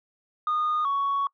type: tone pair in turn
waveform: sine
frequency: 1227 / 1115.5 Hz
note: D#6 / C#6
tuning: -25 / +11 cents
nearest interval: major second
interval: 164 cents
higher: first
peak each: -21 / -21 dBFS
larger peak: neither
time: 0.47-0.85 / 0.85-1.27 s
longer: second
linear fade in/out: 2 ms
effects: noise-tail reverb RT60 0.1 s tail -25 dB re dry + tanh soft clip ceiling -20 dBFS